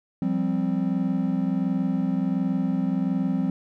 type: chord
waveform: triangle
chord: F suspended second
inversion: none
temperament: equal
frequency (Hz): 174.61 / 196 / 261.6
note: F3 / G3 / C4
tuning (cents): 0 / 0 / 0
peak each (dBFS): -25 / -24 / -24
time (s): 0.22-3.5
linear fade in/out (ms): 2
effects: none